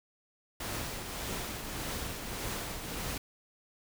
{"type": "noise with tremolo", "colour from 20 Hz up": "pink", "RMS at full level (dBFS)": -36, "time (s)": [0.6, 3.18], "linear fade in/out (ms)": 5, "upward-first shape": "triangle", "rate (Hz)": 1.7, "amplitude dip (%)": 45, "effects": []}